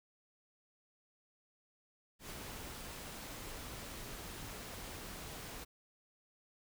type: noise with ADSR envelope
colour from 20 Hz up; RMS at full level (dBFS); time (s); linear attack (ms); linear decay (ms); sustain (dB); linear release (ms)
pink; -45; 2.19-5.65; 110; 20; -2; 18
effects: none